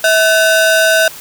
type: ring-modulated tone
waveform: 45% pulse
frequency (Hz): 1081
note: C#6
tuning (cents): -44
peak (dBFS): -5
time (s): 0.04-1.08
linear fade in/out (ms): 2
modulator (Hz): 433
effects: white hiss -32 dBFS RMS until 1.2 s